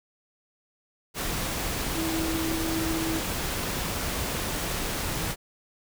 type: tone in noise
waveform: sine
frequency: 324.5 Hz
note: E4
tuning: 27 cents flat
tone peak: -28 dBFS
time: 1.94-3.22 s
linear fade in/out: 50 ms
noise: pink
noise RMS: -30 dBFS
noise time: 1.14-5.36 s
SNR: -1 dB
effects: none